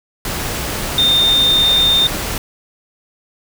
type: tone in noise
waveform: sine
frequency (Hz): 3631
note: A#7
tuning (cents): -46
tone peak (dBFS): -10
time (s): 0.98-2.07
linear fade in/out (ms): 2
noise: pink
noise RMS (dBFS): -22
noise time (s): 0.25-2.38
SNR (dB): +9
effects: none